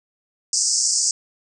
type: band-pass noise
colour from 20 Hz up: pink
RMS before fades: -20 dBFS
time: 0.53-1.11 s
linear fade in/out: 2 ms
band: 4900 to 8500 Hz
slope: 96 dB/octave
effects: none